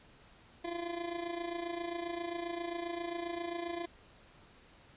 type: tone with amplitude modulation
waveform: 25% pulse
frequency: 342.7 Hz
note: F4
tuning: 33 cents flat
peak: -30 dBFS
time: 0.64-3.86 s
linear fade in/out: 10 ms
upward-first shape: sine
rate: 27.5 Hz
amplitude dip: 65%
effects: pink hiss -60 dBFS RMS until 4.96 s + resampled to 8000 Hz